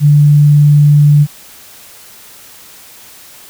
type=tone; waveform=sine; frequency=146.83 Hz; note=D3; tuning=in tune; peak=-3 dBFS; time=0-1.27 s; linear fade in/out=50 ms; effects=white hiss -37 dBFS RMS until 3.49 s